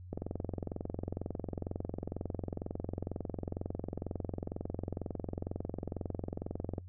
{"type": "click train", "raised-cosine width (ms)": 2, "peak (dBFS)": -23, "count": 148, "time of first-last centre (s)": [0.13, 6.782], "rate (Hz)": 22.1, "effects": ["noise-tail reverb RT60 0.1 s tail -23 dB re dry", "added 90 Hz sine -46 dBFS peak until 6.88 s"]}